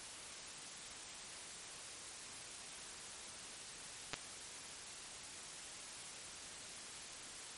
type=clicks; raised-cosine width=0.2 ms; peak=-21 dBFS; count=2; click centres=4.134 / 4.141 s; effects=white hiss -50 dBFS RMS until 7.57 s + MP3 48 kbps